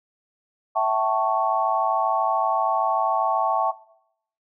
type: chord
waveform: sine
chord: A dominant seventh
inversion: second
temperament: equal with one note detuned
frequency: 659.3 / 767 / 880 / 1108.7 Hz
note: E5 / G5 / A5 / C#6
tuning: 0 / -38 / 0 / 0 cents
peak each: -24 dBFS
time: 0.75-3.72 s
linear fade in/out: 20 ms
effects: noise-tail reverb RT60 0.7 s tail -19 dB re dry